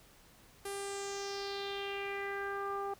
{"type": "tone with low-pass filter sweep", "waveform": "sawtooth", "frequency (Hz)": 397.8, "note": "G4", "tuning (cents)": 25, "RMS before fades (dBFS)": -39, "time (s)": [0.65, 2.94], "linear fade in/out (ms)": 5, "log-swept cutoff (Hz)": [11000, 960], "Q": 3.9, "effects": ["pink hiss -61 dBFS RMS until 2.99 s"]}